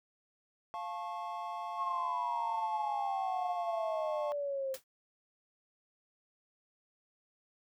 triangle chord, F augmented, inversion none, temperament just, 698.5 / 873.1 / 1091.3 Hz, F5 / A5 / C#6, 0 / -14 / -27 cents, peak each -40 dBFS, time 0.74-4.32 s, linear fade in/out 0 ms
sine exponential sweep, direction down, 1097 to 523.3 Hz, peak -33 dBFS, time 1.77-4.77 s, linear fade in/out 50 ms
white noise with exponential decay, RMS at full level -40 dBFS, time 4.74-4.84 s, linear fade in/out 2 ms, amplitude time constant 21 ms
effects none

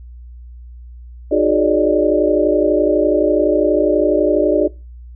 sine tone cluster, 307.5 / 364.4 / 416.1 / 572 / 604 Hz, D#4 / F#4 / G#4 / D5 / D5, -20 / -26 / +3 / -46 / +48 cents, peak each -18 dBFS, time 1.31-4.68 s, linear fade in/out 10 ms, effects noise-tail reverb RT60 0.3 s tail -23 dB re dry + added 60 Hz sine -33 dBFS peak until 5.15 s

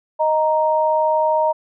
sine tone pair together, 622.7 / 933 Hz, D#5 / A#5, +1 / +1 cents, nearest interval perfect fifth, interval 700 cents, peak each -17 dBFS, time 0.19-1.53 s, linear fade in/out 20 ms, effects none

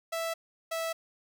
sawtooth tone pair in turn, 659.3 / 655.5 Hz, E5 / E5, 0 / -10 cents, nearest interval unison, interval 10 cents, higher first, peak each -27 dBFS, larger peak neither, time 0.12-0.34 / 0.71-0.93 s, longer neither, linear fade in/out 10 ms, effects none

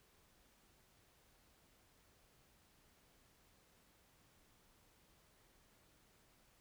silence, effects pink hiss -71 dBFS RMS until 6.6 s

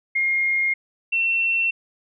sine tone pair in turn, 2134 / 2705 Hz, C7 / E7, +34 / +44 cents, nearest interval major third, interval 410 cents, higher second, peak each -18 dBFS, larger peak neither, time 0.15-0.74 / 1.12-1.71 s, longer neither, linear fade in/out 10 ms, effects none

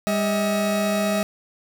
40% pulse tone pair together, 201.3 / 639.1 Hz, G3 / D#5, +46 / +46 cents, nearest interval octave + minor sixth, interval 2000 cents, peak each -22 dBFS, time 0.07-1.23 s, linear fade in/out 0 ms, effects none

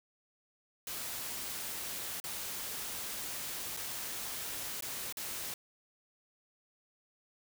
white noise with dropouts, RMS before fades -40 dBFS, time 0.87-5.54 s, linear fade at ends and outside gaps 2 ms, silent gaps 2.201-2.24 / 3.767-3.771 / 4.808-4.823 / 5.125-5.17 s, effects none

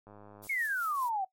click train, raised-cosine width 1 ms, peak -38 dBFS, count 42, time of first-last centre 0.07-0.468 s, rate 103 Hz
violet noise with tremolo, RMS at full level -44 dBFS, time 0.42-1.1 s, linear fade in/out 20 ms, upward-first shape triangle, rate 5.4 Hz, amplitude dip 55%
sine exponential sweep, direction down, 2238 to 740 Hz, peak -29 dBFS, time 0.49-1.25 s, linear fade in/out 10 ms
effects noise-tail reverb RT60 0.1 s tail -18 dB re dry + MP3 64 kbps

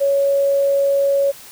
sine tone, 557 Hz, C#5, 8 cents sharp, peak -13 dBFS, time 0-1.32 s, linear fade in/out 20 ms, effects white hiss -40 dBFS RMS until 1.51 s

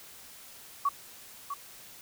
sine tone with echo, 1128 Hz, C#6, 30 cents sharp, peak -23 dBFS, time 0.85-0.89 s, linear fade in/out 5 ms, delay 650 ms, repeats 1, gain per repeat -9 dB, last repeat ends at 1.54 s, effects white hiss -50 dBFS RMS until 2.01 s

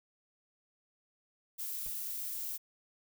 violet noise, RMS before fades -39 dBFS, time 1.58-2.58 s, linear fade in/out 20 ms
brown noise with exponential decay, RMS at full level -43 dBFS, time 1.86-1.95 s, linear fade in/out 1 ms, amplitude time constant 18 ms
effects none

